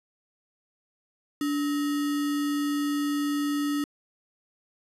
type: tone with sample-and-hold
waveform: sine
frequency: 290.2 Hz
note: D4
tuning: 21 cents flat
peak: -24 dBFS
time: 1.41-3.84 s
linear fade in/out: 2 ms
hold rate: 1575 Hz
effects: resampled to 32000 Hz